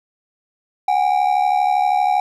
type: ring-modulated tone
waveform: triangle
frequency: 776 Hz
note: G5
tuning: 18 cents flat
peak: -9 dBFS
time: 0.88-2.2 s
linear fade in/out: 2 ms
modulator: 36.3 Hz
effects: none